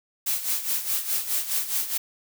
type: noise with tremolo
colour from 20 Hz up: blue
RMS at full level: -24 dBFS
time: 0.26-1.98 s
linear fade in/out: 10 ms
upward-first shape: sine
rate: 4.8 Hz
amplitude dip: 70%
effects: none